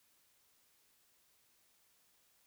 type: silence
effects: white hiss -72 dBFS RMS until 2.46 s